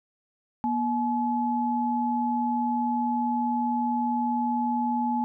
sine tone pair together, 240 / 855.3 Hz, B3 / A5, -49 / -49 cents, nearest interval octave + minor seventh, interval 2200 cents, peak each -26 dBFS, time 0.64-5.24 s, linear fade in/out 0 ms, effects none

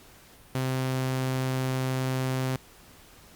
sawtooth tone, 130.3 Hz, C3, 7 cents flat, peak -22 dBFS, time 0.55-2.56 s, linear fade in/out 0 ms, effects pink hiss -53 dBFS RMS until 3.35 s + Opus 48 kbps

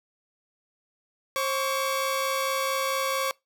sawtooth tone pair together, 533.8 / 1132 Hz, C5 / C#6, +35 / +36 cents, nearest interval octave + minor second, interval 1301 cents, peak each -24 dBFS, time 1.36-3.31 s, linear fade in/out 0 ms, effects noise-tail reverb RT60 0.2 s tail -24 dB re dry

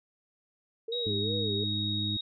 sine tone with vibrato, 440 Hz, A4, in tune, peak -33 dBFS, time 0.88-1.64 s, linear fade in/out 5 ms, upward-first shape sine, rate 2.6 Hz, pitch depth 170 cents each way
sine tone with pitch glide, 3800 to 3769 Hz, A#7 to A#7, +33 to +18 cents, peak -31 dBFS, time 0.92-2.21 s, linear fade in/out 5 ms, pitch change -15 cents, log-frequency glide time 1.08-1.22 s
harmonic tone, 103.83 Hz, G#2, in tune, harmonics 1 / 2 / 3, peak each -33 / -36 / -38 dBFS, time 1.06-2.17 s, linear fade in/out 5 ms
effects none

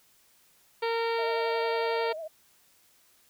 harmonic tone, 459.8 Hz, A#4, 24 cents flat, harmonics 1 / 2 / 3 / 4 / 5 / 6 / 7 / 8 / 9 / 10, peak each -28 / -32 / -39 / -40 / -39 / -44 / -45 / -46 / -48 / -45 dBFS, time 0.82-2.13 s, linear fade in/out 10 ms
sine tone with vibrato, 642 Hz, E5, 46 cents flat, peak -35 dBFS, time 1.18-2.28 s, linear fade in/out 10 ms, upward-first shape triangle, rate 11 Hz, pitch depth 88 cents each way
effects white hiss -63 dBFS RMS until 3.29 s

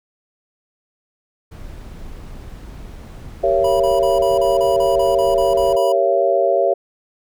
brown noise, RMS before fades -34 dBFS, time 1.51-5.76 s, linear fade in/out 10 ms
sine chord, G diminished seventh, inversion none, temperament equal with one note detuned, 392 / 466.2 / 554.4 / 676.6 Hz, G4 / Bb4 / Db5 / Fb5, 0 / 0 / 0 / +45 cents, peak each -20 / -22 / -17 / -17 dBFS, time 3.43-6.74 s, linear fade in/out 10 ms
square tone bursts, 977 Hz, B5, 19 cents flat, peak -26 dBFS, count 12, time 3.64-5.923 s, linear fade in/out 5 ms, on 160 ms, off 33 ms
effects none

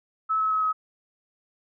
sine tone with pitch steps, 1300 / 1291 / 1282.1 / 1273.2 Hz, E6 / E6 / E6 / D#6, -24 / -37 / -48 / +39 cents, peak -21 dBFS, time 0.29-0.73 s, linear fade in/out 20 ms, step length 110 ms, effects none

